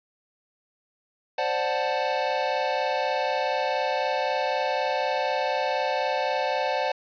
square chord, D dominant seventh, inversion third, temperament equal, 523.3 / 587.3 / 740 / 880 Hz, C5 / D5 / F#5 / A5, 0 / 0 / 0 / 0 cents, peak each -30 dBFS, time 1.38-6.92 s, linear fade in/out 5 ms, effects resampled to 11025 Hz + 8-bit

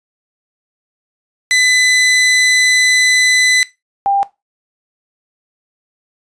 sawtooth / sine tone pair in turn, 2006 / 796.1 Hz, B6 / G5, +26 / +27 cents, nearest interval octave + major third, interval 1599 cents, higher first, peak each -6 / -10 dBFS, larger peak first, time 1.51-3.63 / 4.06-4.23 s, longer first, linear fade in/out 0 ms, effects noise-tail reverb RT60 0.2 s tail -17 dB re dry + resampled to 22050 Hz

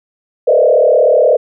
sine tone with frequency modulation, 554.4 Hz, C#5, in tune, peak -6 dBFS, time 0.47-1.37 s, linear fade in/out 10 ms, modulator 36.4 Hz, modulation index 2.4, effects none

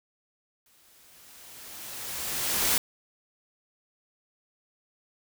white noise with exponential growth, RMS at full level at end -23 dBFS, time 0.66-2.78 s, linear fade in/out 2 ms, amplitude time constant 460 ms, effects none

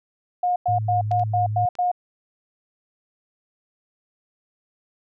sine tone bursts, 717 Hz, F5, 45 cents sharp, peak -18 dBFS, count 7, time 0.43-1.916 s, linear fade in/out 5 ms, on 130 ms, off 96 ms
sine tone with vibrato, 106.9 Hz, A2, 49 cents flat, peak -23 dBFS, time 0.68-1.66 s, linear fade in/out 10 ms, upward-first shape triangle, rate 2.3 Hz, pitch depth 30 cents each way
clicks, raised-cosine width 0.2 ms, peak -23 / -30 / -26 dBFS, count 3, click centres 1.115 / 1.196 / 1.753 s
effects none

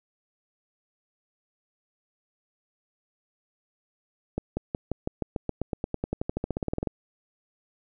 accelerating click train, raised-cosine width 2 ms, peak -14 dBFS, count 26, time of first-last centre 4.38-6.872 s, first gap 190 ms, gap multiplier 0.94, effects none

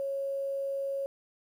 sine tone, 550 Hz, C#5, 14 cents flat, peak -30 dBFS, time 0-1.06 s, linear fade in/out 0 ms, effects 10-bit

